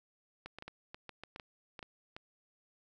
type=clicks; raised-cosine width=0.3 ms; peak=-29 dBFS; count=12; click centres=0.46 / 0.586 / 0.624 / 0.68 / 0.945 / 1.093 / 1.236 / 1.361 / 1.398 / 1.792 / 1.828 / 2.165 s; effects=none